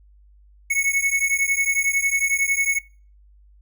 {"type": "beating tone pair", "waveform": "square", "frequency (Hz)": [2200, 2211], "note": ["C#7", "C#7"], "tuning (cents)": [-14, -5], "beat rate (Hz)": 11, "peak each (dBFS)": -22, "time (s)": [0.7, 2.79], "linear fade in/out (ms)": 10, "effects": ["noise-tail reverb RT60 0.4 s tail -22 dB re dry", "added 50 Hz sine -49 dBFS peak until 3.61 s"]}